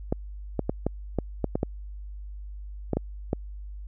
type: clicks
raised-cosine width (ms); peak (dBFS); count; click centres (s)
2; -11; 11; 0.125 / 0.593 / 0.695 / 0.866 / 1.187 / 1.443 / 1.555 / 1.631 / 2.933 / 2.97 / 3.331
effects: added 50 Hz sine -36 dBFS peak until 3.87 s